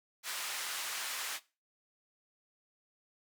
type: band-pass noise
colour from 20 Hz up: pink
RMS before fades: -39 dBFS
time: 0.23-1.4 s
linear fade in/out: 50 ms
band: 1300 to 14000 Hz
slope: 12 dB/octave
effects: noise-tail reverb RT60 0.3 s tail -19 dB re dry